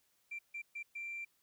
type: tone bursts at uneven times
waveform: sine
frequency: 2358 Hz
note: D7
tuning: 6 cents sharp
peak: -39 dBFS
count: 4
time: 0.31-0.39 / 0.54-0.62 / 0.75-0.83 / 0.95-1.25 s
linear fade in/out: 10 ms
effects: tanh soft clip ceiling -36 dBFS + white hiss -75 dBFS RMS until 1.42 s